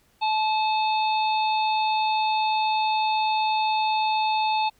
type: harmonic tone with a mistuned harmonic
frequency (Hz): 866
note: A5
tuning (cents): -28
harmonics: 1 / 3 / 4 / 5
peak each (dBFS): -21 / -31 / -33 / -35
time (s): 0.21-4.7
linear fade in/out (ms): 20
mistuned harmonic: 4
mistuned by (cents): +88
effects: pink hiss -63 dBFS RMS until 4.79 s